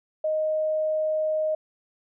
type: tone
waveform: sine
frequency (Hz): 622.3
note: D#5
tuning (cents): 0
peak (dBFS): -22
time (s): 0.24-1.55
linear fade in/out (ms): 5
effects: none